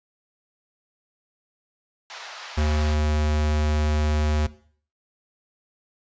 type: band-pass noise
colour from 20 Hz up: pink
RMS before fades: -39 dBFS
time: 2.1-2.94 s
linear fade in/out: 0 ms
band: 730 to 5800 Hz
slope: 24 dB/octave
type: tone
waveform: square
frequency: 75.7 Hz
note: D#2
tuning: 47 cents flat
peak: -20 dBFS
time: 2.57-4.47 s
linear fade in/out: 10 ms
effects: noise-tail reverb RT60 0.5 s tail -17 dB re dry + resampled to 16000 Hz